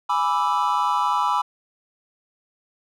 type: chord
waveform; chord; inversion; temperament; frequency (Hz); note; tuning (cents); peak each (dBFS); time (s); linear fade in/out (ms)
triangle; E dominant seventh; first; equal; 830.6 / 987.8 / 1174.7 / 1318.5; G#5 / B5 / D6 / E6; 0 / 0 / 0 / 0; -24 / -20 / -23 / -25; 0.09-1.42; 10
effects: none